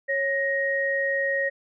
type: tone pair together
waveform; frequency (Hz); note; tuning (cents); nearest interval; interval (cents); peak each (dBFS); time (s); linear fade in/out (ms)
sine; 550 / 1875.8; C#5 / A#6; -14 / +10; octave + major sixth; 2124; -26 / -24; 0.08-1.5; 20
effects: none